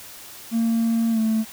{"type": "tone with pitch glide", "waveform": "triangle", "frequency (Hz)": [228.5, 220.7], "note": ["A#3", "A3"], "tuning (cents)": [-34, 5], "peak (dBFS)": -15, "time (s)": [0.51, 1.45], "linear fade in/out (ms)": 50, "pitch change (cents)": -61, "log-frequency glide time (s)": [1.11, 1.19], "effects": ["tanh soft clip ceiling -13 dBFS", "white hiss -41 dBFS RMS until 1.52 s"]}